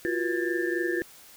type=tone cluster; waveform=sine; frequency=344.4 / 368 / 481.3 / 1632 / 1775 Hz; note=F4 / F#4 / B4 / G#6 / A6; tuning=-24 / -9 / -45 / -31 / +15 cents; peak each=-28 / -32 / -35 / -36 / -32 dBFS; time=0.05-1.02 s; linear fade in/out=0 ms; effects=white hiss -51 dBFS RMS until 1.36 s

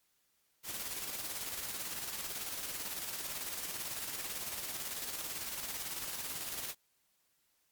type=noise with tremolo; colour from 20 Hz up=white; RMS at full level=-39 dBFS; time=0.63-6.75 s; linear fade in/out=50 ms; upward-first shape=square; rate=18 Hz; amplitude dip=35%; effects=white hiss -75 dBFS RMS until 7.71 s + MP3 96 kbps

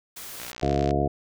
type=noise; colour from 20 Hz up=white; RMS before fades=-39 dBFS; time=0.16-0.52 s; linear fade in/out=10 ms
type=click train; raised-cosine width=0.2 ms; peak=-19 dBFS; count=32; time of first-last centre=0.4-0.908 s; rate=61 Hz
type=harmonic tone; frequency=70.6 Hz; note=C#2; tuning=32 cents sharp; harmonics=1 / 2 / 3 / 4 / 5 / 6 / 7 / 9 / 10; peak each=-29 / -28 / -33 / -30 / -29 / -30 / -34 / -30 / -28 dBFS; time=0.62-1.08 s; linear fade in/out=10 ms
effects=none

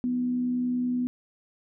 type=tone with frequency modulation; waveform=sine; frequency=247.9 Hz; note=B3; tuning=7 cents sharp; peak=-24 dBFS; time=0.04-1.07 s; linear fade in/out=0 ms; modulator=70.4 Hz; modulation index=0.2; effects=none

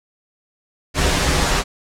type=noise with comb filter; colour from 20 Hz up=pink; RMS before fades=-17 dBFS; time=0.94-1.64 s; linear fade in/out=50 ms; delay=9.1 ms; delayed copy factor=-0.8; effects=low-pass 8000 Hz 12 dB/octave

